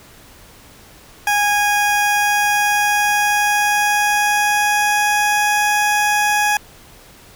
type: tone with pitch glide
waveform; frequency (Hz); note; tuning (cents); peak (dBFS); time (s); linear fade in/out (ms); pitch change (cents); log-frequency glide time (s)
20% pulse; 824 to 833.6; G#5 to G#5; -14 to +6; -9; 1.27-6.57; 2; +20; 1.94-5.69
effects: pink hiss -44 dBFS RMS until 7.35 s